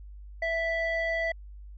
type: tone pair together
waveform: sine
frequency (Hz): 660.9 / 1975.5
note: E5 / B6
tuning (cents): +4 / 0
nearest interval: octave + perfect fifth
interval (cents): 1896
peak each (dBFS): -27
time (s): 0.42-1.32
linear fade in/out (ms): 5
effects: tanh soft clip ceiling -23 dBFS + added 50 Hz sine -42 dBFS peak until 1.77 s